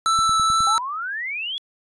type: tone with vibrato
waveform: square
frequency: 1321 Hz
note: E6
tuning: 3 cents sharp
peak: -17 dBFS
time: 0.06-0.78 s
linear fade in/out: 0 ms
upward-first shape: sine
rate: 2.2 Hz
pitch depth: 8 cents each way
type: click train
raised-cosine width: 5 ms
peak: -23 dBFS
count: 5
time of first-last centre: 0.19-0.605 s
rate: 9.63 Hz
type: exponential sweep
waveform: sine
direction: up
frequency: 790 to 3442 Hz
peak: -25 dBFS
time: 0.67-1.58 s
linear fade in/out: 0 ms
effects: resampled to 22050 Hz